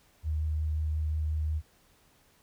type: tone with vibrato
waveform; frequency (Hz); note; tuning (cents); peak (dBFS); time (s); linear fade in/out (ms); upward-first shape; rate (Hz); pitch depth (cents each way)
sine; 77.3; D#2; -11; -27; 0.23-1.62; 50; triangle; 5.6; 12
effects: pink hiss -64 dBFS RMS until 2.42 s